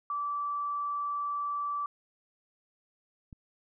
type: tone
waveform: sine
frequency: 1160 Hz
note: D6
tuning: 22 cents flat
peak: -30 dBFS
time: 0.1-1.86 s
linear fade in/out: 2 ms
type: click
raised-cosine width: 5 ms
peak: -34 dBFS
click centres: 3.328 s
effects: none